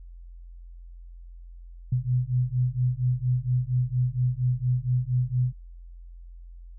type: beating tone pair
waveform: sine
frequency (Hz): 123.3 / 127.6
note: B2 / C3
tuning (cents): -2 / -43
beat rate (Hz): 4.3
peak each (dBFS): -25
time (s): 1.92-5.53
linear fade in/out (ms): 5
effects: added 43 Hz sine -41 dBFS peak until 6.78 s